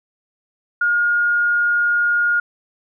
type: tone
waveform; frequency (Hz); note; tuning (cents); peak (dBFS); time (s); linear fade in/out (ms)
sine; 1426; F6; +36; -14; 0.81-2.4; 5
effects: none